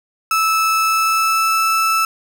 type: tone with pitch glide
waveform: 35% pulse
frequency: 1309 to 1317.3 Hz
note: E6 to E6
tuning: -13 to -2 cents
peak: -12 dBFS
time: 0.31-2.05 s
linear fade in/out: 2 ms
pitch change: +11 cents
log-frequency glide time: 0.78-1.61 s
effects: none